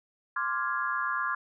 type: chord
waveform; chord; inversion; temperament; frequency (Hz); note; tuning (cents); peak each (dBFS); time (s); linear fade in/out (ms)
sine; D half-diminished seventh; third; equal; 1046.5 / 1174.7 / 1396.9 / 1661.2; C6 / D6 / F6 / Ab6; 0 / 0 / 0 / 0; -33; 0.36-1.35; 5
effects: none